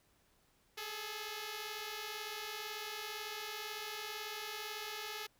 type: beating tone pair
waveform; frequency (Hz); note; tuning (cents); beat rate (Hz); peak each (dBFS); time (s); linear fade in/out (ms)
5% pulse; 415.3 / 433.3; G#4 / A4; 0 / -27; 18; -34 / -32; 0.77-5.27; 10
effects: pink hiss -72 dBFS RMS until 5.39 s